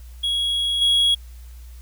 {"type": "tone with level steps", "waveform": "triangle", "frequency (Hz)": 3322, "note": "G#7", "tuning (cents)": 0, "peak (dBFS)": [-18, -13], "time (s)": [0.23, 1.15], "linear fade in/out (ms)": 10, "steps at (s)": 0.81, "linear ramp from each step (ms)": 10, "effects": ["added 60 Hz sine -37 dBFS peak until 1.81 s", "white hiss -54 dBFS RMS until 1.81 s"]}